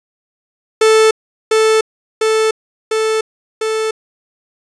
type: tone with echo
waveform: 45% pulse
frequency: 439.3 Hz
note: A4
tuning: 3 cents flat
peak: -7 dBFS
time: 0.81-1.11 s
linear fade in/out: 5 ms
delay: 700 ms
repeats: 4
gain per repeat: -2 dB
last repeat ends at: 3.91 s
effects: resampled to 22050 Hz + 8-bit